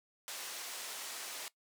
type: band-pass noise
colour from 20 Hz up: white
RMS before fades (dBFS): -44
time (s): 0.28-1.48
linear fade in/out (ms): 0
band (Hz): 440 to 9300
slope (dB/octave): 12
effects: noise-tail reverb RT60 0.1 s tail -19 dB re dry